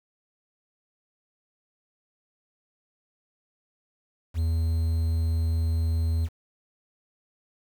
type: tone with quantisation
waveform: triangle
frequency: 81.6 Hz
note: E2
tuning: 17 cents flat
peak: -20 dBFS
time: 4.34-6.29 s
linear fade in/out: 50 ms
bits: 8
effects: none